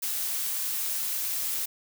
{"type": "noise", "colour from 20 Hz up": "blue", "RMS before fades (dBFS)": -30, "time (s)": [0.02, 1.66], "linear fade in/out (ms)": 10, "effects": []}